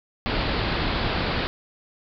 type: low-pass noise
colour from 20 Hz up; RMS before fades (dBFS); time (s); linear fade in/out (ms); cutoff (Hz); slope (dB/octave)
pink; -25; 0.26-1.47; 0; 4800; 96
effects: none